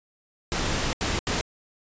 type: noise bursts at uneven times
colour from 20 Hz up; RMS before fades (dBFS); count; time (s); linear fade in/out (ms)
pink; -26; 3; 0.52-0.93 / 1.01-1.19 / 1.27-1.41; 0
effects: resampled to 16000 Hz